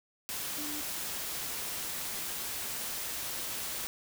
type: tone in noise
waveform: sine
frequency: 297.6 Hz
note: D4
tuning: 23 cents sharp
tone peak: -41 dBFS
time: 0.58-0.81 s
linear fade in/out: 0 ms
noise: white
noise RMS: -37 dBFS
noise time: 0.29-3.87 s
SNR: -7 dB
effects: none